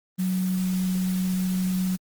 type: tone in noise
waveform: sine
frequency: 185 Hz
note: F#3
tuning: in tune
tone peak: -22 dBFS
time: 0.18-1.97 s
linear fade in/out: 20 ms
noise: white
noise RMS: -39 dBFS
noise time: 0.18-1.97 s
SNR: +14 dB
effects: Opus 24 kbps